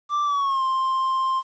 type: tone with pitch glide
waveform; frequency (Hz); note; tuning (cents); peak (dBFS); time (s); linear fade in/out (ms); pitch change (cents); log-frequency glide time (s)
triangle; 1174.7 to 1052.6; D6 to C6; 0 to +10; -18; 0.09-1.43; 50; -190; 0.24-0.63
effects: resampled to 16000 Hz + 9-bit